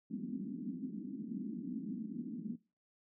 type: band-pass noise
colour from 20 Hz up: white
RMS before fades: -42 dBFS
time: 0.1-2.56 s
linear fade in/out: 10 ms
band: 190 to 270 Hz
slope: 48 dB/octave
effects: noise-tail reverb RT60 0.3 s tail -19 dB re dry